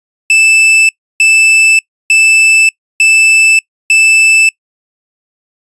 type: tone bursts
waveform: 45% pulse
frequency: 2637 Hz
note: E7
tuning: in tune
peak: -4 dBFS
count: 5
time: 0.3-4.49 s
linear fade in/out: 2 ms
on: 590 ms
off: 310 ms
effects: noise-tail reverb RT60 0.1 s tail -25 dB re dry + resampled to 22050 Hz